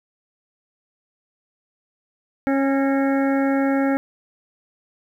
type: harmonic tone with a mistuned harmonic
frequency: 273.4 Hz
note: C#4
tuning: 24 cents flat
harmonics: 1 / 2 / 3 / 5 / 6 / 7 / 8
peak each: -18 / -24 / -28 / -32 / -34 / -35 / -36 dBFS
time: 2.47-3.97 s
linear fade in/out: 0 ms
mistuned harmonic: 7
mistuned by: -58 cents
effects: 9-bit